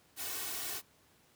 white noise with comb filter, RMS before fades -39 dBFS, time 0.16-0.82 s, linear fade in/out 50 ms, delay 2.7 ms, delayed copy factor +0.95, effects pink hiss -66 dBFS RMS until 1.35 s + high-pass 80 Hz 12 dB/octave

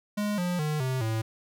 square tone with pitch steps, 207.7 / 177.71 / 152.05 / 130.09 / 111.3 Hz, G#3 / F3 / D#3 / C3 / A2, 0 / +30 / -40 / -10 / +20 cents, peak -27 dBFS, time 0.17-1.22 s, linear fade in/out 10 ms, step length 210 ms, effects none

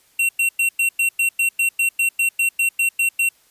square tone bursts, 2730 Hz, F7, 40 cents flat, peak -16 dBFS, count 16, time 0.19-3.29 s, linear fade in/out 5 ms, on 100 ms, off 100 ms, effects white hiss -57 dBFS RMS until 3.5 s + resampled to 32000 Hz

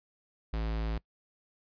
square tone, 55 Hz, A1, in tune, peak -31 dBFS, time 0.53-0.98 s, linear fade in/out 5 ms, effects noise-tail reverb RT60 0.1 s tail -22 dB re dry + resampled to 11025 Hz

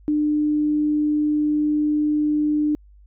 sine tone, 299.8 Hz, D4, 36 cents sharp, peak -17 dBFS, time 0.08-2.75 s, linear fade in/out 0 ms, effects added 50 Hz sine -46 dBFS peak until 3.06 s

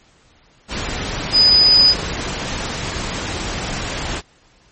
sine tone in noise, 4978 Hz, D#8, in tune, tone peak -8 dBFS, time 1.32-1.95 s, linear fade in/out 50 ms, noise pink, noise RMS -24 dBFS, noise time 0.68-4.22 s, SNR +13 dB, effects pink hiss -53 dBFS RMS until 4.71 s + MP3 32 kbps

